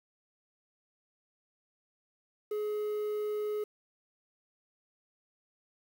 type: tone with quantisation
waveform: triangle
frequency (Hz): 422.1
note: G#4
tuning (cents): +28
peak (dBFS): -29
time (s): 2.51-3.64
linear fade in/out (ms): 5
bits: 9
effects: none